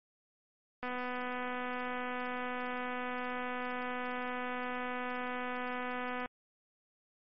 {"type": "click train", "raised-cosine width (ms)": 0.5, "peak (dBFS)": -24, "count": 1353, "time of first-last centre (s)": [0.83, 6.26], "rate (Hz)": 249, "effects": ["MP3 32 kbps"]}